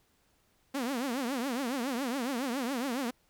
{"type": "tone with vibrato", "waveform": "sawtooth", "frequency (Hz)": 255.7, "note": "C4", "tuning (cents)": -40, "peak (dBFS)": -27, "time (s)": [0.74, 3.11], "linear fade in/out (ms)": 10, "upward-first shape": "triangle", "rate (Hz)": 7.2, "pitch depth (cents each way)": 230, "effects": ["pink hiss -70 dBFS RMS until 3.29 s"]}